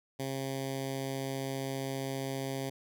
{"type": "tone with notch filter", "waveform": "10% pulse", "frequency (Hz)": 135, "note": "C#3", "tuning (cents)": -45, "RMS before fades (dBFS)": -36, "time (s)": [0.19, 2.7], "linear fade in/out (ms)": 10, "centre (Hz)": 1300, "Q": 1, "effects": []}